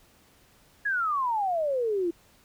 sine exponential sweep, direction down, 1703 to 329.6 Hz, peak -24 dBFS, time 0.85-2.11 s, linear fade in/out 10 ms, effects pink hiss -60 dBFS RMS until 2.44 s

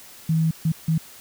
sine tone bursts at uneven times, 161 Hz, E3, 41 cents flat, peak -17 dBFS, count 3, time 0.29-0.51 / 0.65-0.72 / 0.88-0.98 s, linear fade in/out 5 ms, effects white hiss -45 dBFS RMS until 1.2 s

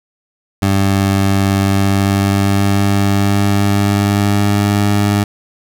20% pulse tone with pitch glide, 98 to 102.16 Hz, G2 to G#2, 0 to -28 cents, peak -6 dBFS, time 0.62-5.24 s, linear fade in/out 5 ms, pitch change +72 cents, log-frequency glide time 1.58-4.78 s, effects none

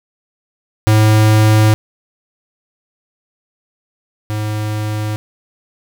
square tone pair in turn, 108 / 106.7 Hz, A2 / G#2, -32 / +47 cents, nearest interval unison, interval 21 cents, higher first, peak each -8 / -18 dBFS, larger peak first, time 0.87-1.74 / 4.3-5.16 s, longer first, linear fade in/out 0 ms, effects none

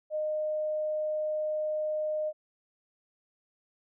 sine tone, 614 Hz, D#5, 23 cents flat, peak -28 dBFS, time 0.1-2.33 s, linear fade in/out 50 ms, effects none

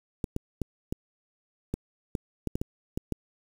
clicks, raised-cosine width 3 ms, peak -16 dBFS, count 11, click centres 0.242 / 0.364 / 0.617 / 0.925 / 1.74 / 2.152 / 2.473 / 2.555 / 2.615 / 2.975 / 3.123 s, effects 7-bit

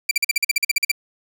sawtooth tone bursts, 2349 Hz, D7, in tune, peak -11 dBFS, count 13, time 0.09-0.916 s, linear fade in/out 5 ms, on 22 ms, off 45 ms, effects none

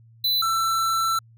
square tone pair in turn, 4000 / 1336.4 Hz, B7 / E6, +21 / +23 cents, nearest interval octave + perfect fifth, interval 1898 cents, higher first, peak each -20 / -21 dBFS, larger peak first, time 0.24-0.42 / 0.42-1.19 s, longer second, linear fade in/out 5 ms, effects added 114 Hz sine -49 dBFS peak until 1.37 s

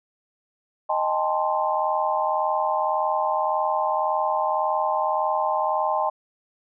sine chord, A half-diminished seventh, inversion second, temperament equal with one note detuned, 622.3 / 798.2 / 880 / 1046.5 Hz, Eb5 / G5 / A5 / C6, 0 / +31 / 0 / 0 cents, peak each -26 dBFS, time 0.89-6.1 s, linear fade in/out 10 ms, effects none

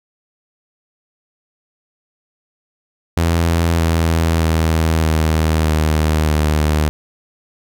sawtooth tone with pitch steps, 83.7 / 82.17 / 80.66 / 79.19 / 77.73 / 76.31 Hz, E2 / E2 / E2 / D#2 / D#2 / D#2, +27 / -5 / -37 / +31 / -1 / -33 cents, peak -9 dBFS, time 3.17-6.89 s, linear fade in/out 0 ms, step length 620 ms, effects none

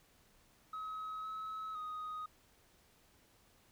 sine tone with pitch steps, 1277 / 1289 / 1249 Hz, D#6 / E6 / D#6, +45 / -39 / +6 cents, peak -38 dBFS, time 0.73-2.26 s, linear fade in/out 5 ms, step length 510 ms, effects tanh soft clip ceiling -39 dBFS + pink hiss -68 dBFS RMS until 3.71 s

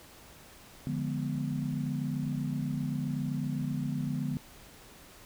sine chord, D diminished seventh, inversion none, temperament equal, 146.83 / 174.61 / 207.7 / 246.9 Hz, D3 / F3 / Ab3 / Cb4, 0 / 0 / 0 / 0 cents, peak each -33 / -38 / -38 / -35 dBFS, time 0.87-4.37 s, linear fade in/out 0 ms, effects pink hiss -53 dBFS RMS until 5.25 s

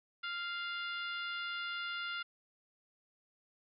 harmonic tone with a mistuned harmonic, 696 Hz, F5, 6 cents flat, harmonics 2 / 3 / 4 / 5 / 6 / 7, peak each -39 / -46 / -45 / -47 / -53 / -56 dBFS, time 0.23-2.23 s, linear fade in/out 10 ms, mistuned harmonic 4, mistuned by +19 cents, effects none

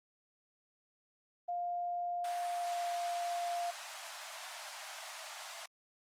sine tone with pitch glide, 703 to 696.5 Hz, F5 to F5, +11 to -5 cents, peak -34 dBFS, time 1.48-3.71 s, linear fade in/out 10 ms, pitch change -16 cents, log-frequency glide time 2.42-2.91 s
pink high-pass noise, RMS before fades -46 dBFS, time 2.24-5.66 s, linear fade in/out 5 ms, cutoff 610 Hz, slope 96 dB/octave
effects low-pass 10000 Hz 12 dB/octave + Opus 32 kbps

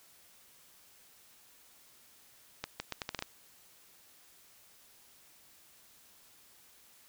accelerating click train, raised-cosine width 0.2 ms, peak -18 dBFS, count 8, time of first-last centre 2.64-3.224 s, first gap 160 ms, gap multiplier 0.77, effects white hiss -61 dBFS RMS until 7.08 s

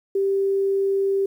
sine tone, 392 Hz, G4, in tune, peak -18 dBFS, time 0.15-1.26 s, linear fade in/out 5 ms, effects 9-bit

